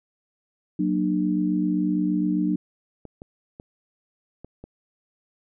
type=chord; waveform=sine; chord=Gb augmented; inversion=none; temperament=equal with one note detuned; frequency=185 / 233.1 / 300.2 Hz; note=Gb3 / Bb3 / D4; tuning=0 / 0 / +38 cents; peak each=-24 / -29 / -23 dBFS; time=0.79-2.56 s; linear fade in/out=5 ms
type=clicks; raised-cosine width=2 ms; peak=-26 dBFS; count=5; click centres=3.053 / 3.219 / 3.599 / 4.446 / 4.64 s
effects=none